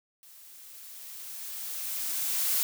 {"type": "noise with level ramp", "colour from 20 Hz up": "blue", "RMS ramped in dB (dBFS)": [-53, -26], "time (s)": [0.23, 2.63], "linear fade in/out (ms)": 0, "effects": []}